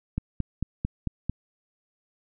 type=click train; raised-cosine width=5 ms; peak=-14 dBFS; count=6; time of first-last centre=0.18-1.296 s; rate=4.48 Hz; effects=none